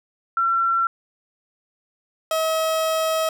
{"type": "tone pair in turn", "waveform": ["sine", "30% pulse"], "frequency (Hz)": [1356, 639.9], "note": ["E6", "D#5"], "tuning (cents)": [49, 48], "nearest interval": "octave + minor second", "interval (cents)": 1301, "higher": "first", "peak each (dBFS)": -17, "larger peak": "neither", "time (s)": [[0.37, 0.87], [2.31, 3.29]], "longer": "second", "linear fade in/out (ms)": 2, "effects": []}